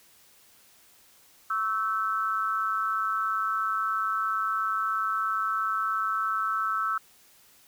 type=tone with amplitude modulation; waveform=sine; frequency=1318.5 Hz; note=E6; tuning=in tune; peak=-21 dBFS; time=1.5-6.98 s; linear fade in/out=5 ms; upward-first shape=sine; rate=203 Hz; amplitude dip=85%; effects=white hiss -58 dBFS RMS until 7.67 s